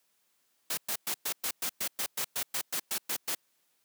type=noise bursts; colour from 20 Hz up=white; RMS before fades=-32 dBFS; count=15; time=0.7-3.35 s; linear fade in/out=5 ms; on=74 ms; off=110 ms; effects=white hiss -73 dBFS RMS until 3.84 s + high-pass 150 Hz 12 dB/octave